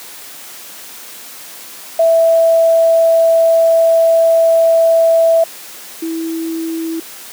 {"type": "tone pair in turn", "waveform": "sine", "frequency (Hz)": [659.3, 326.9], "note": ["E5", "E4"], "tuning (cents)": [0, -14], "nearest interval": "octave", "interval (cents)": 1214, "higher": "first", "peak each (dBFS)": [-7, -17], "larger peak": "first", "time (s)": [[1.99, 5.44], [6.02, 7]], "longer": "first", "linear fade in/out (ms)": 5, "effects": ["white hiss -33 dBFS RMS until 7.32 s", "high-pass 200 Hz 12 dB/octave"]}